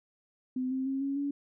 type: tone with pitch steps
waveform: sine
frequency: 255.9 / 262.5 / 269.2 / 276.2 / 283.3 Hz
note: C4 / C4 / C4 / C#4 / C#4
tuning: -38 / +6 / +49 / -6 / +38 cents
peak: -29 dBFS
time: 0.56-1.31 s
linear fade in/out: 5 ms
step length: 150 ms
effects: none